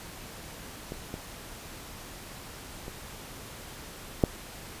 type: clicks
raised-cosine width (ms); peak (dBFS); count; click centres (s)
2; -22 / -22 / -25 / -6; 4; 0.921 / 1.141 / 2.881 / 4.238
effects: pink hiss -44 dBFS RMS until 4.8 s + resampled to 32000 Hz